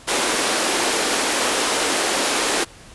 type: high-pass noise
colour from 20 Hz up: pink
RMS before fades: -20 dBFS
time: 0.07-2.65 s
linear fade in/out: 20 ms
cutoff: 290 Hz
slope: 24 dB/octave
effects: pink hiss -44 dBFS RMS until 2.94 s + resampled to 24000 Hz